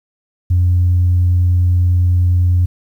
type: tone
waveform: sine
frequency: 89 Hz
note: F2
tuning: 33 cents sharp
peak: -8 dBFS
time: 0.5-2.66 s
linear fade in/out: 10 ms
effects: tanh soft clip ceiling -6 dBFS + 8-bit